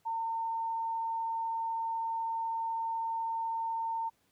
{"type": "tone", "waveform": "sine", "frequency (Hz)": 908, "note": "A#5", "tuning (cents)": -46, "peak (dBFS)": -31, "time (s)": [0.05, 4.1], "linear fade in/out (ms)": 20, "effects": ["pink hiss -72 dBFS RMS until 4.31 s", "high-pass 80 Hz 12 dB/octave"]}